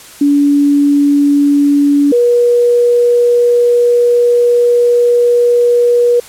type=tone pair in turn; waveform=sine; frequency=286.2 / 481.3 Hz; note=D4 / B4; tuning=-45 / -45 cents; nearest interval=major sixth; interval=900 cents; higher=second; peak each=-6 dBFS; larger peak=neither; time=0.21-2.12 / 2.12-6.2 s; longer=second; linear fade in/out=5 ms; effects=white hiss -35 dBFS RMS until 6.28 s + low-pass 12000 Hz 12 dB/octave